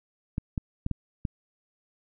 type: clicks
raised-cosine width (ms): 5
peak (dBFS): -16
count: 5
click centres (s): 0.381 / 0.578 / 0.864 / 0.913 / 1.252
effects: none